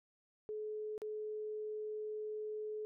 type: tone with dropouts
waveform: sine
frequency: 427.6 Hz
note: A4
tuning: 49 cents flat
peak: -39 dBFS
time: 0.49-2.85 s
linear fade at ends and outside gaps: 0 ms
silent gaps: 0.979-1.018 s
effects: none